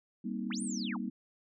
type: chord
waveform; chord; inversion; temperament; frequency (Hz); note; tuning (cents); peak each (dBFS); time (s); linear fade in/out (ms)
sine; C minor seventh; second; just; 196.22 / 235.5 / 261.6 / 314; G3 / Bb3 / C4 / Eb4; +2 / +18 / 0 / +16; -38 / -37 / -43 / -43; 0.24-1.1; 10
type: linear two-way sweep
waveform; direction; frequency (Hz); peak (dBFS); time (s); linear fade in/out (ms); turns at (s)
sine; up then down; 622.3 to 9400 to 622.3; -39; 0.5-0.97; 10; 0.62
effects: none